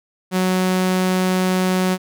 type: tone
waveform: sawtooth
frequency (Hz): 185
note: F#3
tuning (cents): 0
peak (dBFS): -12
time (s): 0.31-1.98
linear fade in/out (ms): 50
effects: none